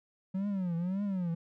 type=tone with vibrato; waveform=triangle; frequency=185 Hz; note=F#3; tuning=in tune; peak=-28 dBFS; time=0.34-1.35 s; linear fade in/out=10 ms; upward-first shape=triangle; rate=1.8 Hz; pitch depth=200 cents each way; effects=none